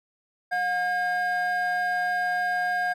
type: tone pair together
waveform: triangle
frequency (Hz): 720.3 / 1617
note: F#5 / G#6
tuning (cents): -47 / -47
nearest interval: octave + major second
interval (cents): 1400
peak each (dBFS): -23 / -24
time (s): 0.51-2.94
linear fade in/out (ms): 20
effects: tanh soft clip ceiling -16 dBFS